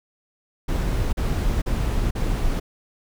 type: noise bursts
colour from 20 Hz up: brown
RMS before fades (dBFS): -22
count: 4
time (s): 0.68-2.6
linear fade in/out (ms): 10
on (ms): 450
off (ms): 40
effects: none